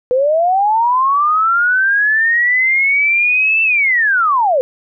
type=linear two-way sweep; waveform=sine; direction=up then down; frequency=488.7 to 2669 to 488.7 Hz; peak=-10 dBFS; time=0.11-4.61 s; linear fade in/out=0 ms; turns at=3.63 s; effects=none